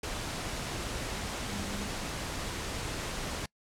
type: tone in noise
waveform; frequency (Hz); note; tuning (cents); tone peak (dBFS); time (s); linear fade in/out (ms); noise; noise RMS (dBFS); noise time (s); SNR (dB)
sine; 200; G3; +35; -40; 1.49-1.88; 5; pink; -36; 0.03-3.46; -7
effects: noise-tail reverb RT60 0.1 s tail -25 dB re dry + low-pass 9000 Hz 12 dB/octave